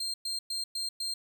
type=tone bursts; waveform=35% pulse; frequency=4186 Hz; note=C8; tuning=in tune; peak=-30 dBFS; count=5; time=0-1.14 s; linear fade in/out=5 ms; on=140 ms; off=110 ms; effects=10-bit